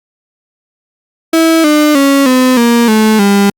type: tone with pitch steps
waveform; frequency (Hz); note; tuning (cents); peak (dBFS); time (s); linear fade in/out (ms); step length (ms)
35% pulse; 325.6 / 300.3 / 277 / 255.5 / 235.6 / 217.3 / 200.4; E4 / D4 / C#4 / C4 / A#3 / A3 / G3; -21 / +39 / -1 / -41 / +19 / -21 / +38; -4; 1.33-3.5; 5; 310
effects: Opus 48 kbps